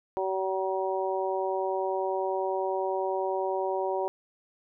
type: harmonic tone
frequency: 190 Hz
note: F#3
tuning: 46 cents sharp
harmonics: 2 / 3 / 4 / 5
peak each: -30 / -32 / -33 / -34 dBFS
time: 0.17-4.08 s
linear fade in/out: 0 ms
effects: none